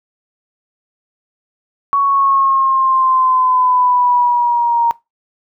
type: exponential sweep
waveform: sine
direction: down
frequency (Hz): 1120 to 932.3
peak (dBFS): -10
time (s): 1.93-4.91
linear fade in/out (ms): 0
effects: noise-tail reverb RT60 0.2 s tail -20 dB re dry